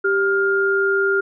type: tone pair together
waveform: sine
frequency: 392 / 1408.7 Hz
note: G4 / F6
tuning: 0 / +15 cents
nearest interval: octave + minor seventh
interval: 2215 cents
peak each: -18 dBFS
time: 0.04-1.21 s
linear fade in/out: 10 ms
effects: none